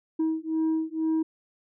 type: beating tone pair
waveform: sine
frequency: 318.3 / 320.4 Hz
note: D#4 / E4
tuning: +39 / -49 cents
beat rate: 2.1 Hz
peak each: -25 dBFS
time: 0.19-1.23 s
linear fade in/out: 10 ms
effects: tanh soft clip ceiling -21 dBFS